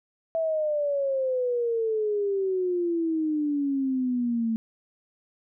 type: exponential sweep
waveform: sine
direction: down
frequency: 659.3 to 222.4 Hz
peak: -23 dBFS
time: 0.35-4.56 s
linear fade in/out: 0 ms
effects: none